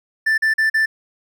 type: tone bursts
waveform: triangle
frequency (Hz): 1768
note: A6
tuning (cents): +8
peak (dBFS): -12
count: 4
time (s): 0.26-0.86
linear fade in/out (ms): 10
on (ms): 120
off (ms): 40
effects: none